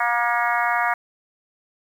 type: harmonic tone with a mistuned harmonic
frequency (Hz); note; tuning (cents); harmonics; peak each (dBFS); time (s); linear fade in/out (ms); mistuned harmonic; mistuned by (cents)
237.8; A#3; +35; 3 / 4 / 5 / 6 / 7 / 8 / 9; -24 / -25 / -26 / -27 / -27 / -28 / -29; 0-0.94; 5; 9; +34
effects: 8-bit